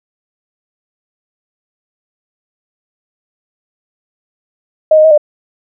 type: tone with pitch steps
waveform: sine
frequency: 625 / 619 / 635 / 598 Hz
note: D#5 / D#5 / D#5 / D5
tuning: +8 / -9 / +35 / +31 cents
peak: -3 dBFS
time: 4.91-5.178 s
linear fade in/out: 5 ms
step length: 67 ms
effects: none